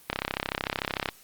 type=click train; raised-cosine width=0.3 ms; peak=-10 dBFS; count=34; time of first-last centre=0.1-1.088 s; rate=33.4 Hz; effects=white hiss -54 dBFS RMS until 1.23 s + Opus 32 kbps